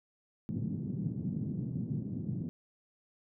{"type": "band-pass noise", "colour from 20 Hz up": "white", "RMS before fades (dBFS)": -36, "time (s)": [0.49, 2.49], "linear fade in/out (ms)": 0, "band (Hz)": [120, 210], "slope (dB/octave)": 24, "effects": []}